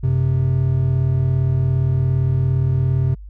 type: tone pair together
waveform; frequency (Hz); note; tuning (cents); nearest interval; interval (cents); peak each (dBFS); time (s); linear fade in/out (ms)
triangle; 93.77 / 131.2; F#2 / C3; +24 / +5; tritone; 581; -18 / -14; 0.03-3.15; 10
effects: added 50 Hz sine -33 dBFS peak until 3.29 s